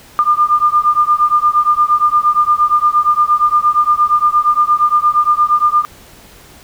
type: beating tone pair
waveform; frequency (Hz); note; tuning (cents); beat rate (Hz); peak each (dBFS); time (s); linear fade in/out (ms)
sine; 1200 / 1208.6; D6 / D6; +37 / +49; 8.6; -12; 0.19-5.85; 0
effects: pink hiss -41 dBFS RMS until 6.63 s